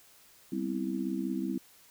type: chord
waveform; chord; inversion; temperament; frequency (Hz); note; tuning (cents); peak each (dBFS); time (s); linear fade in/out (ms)
sine; C major seventh; second; just; 196.22 / 245.3 / 261.6 / 327; G3 / B3 / C4 / E4; +2 / -12 / 0 / -14; -35 / -40 / -35 / -35; 0.52-1.58; 5
effects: white hiss -59 dBFS RMS until 1.9 s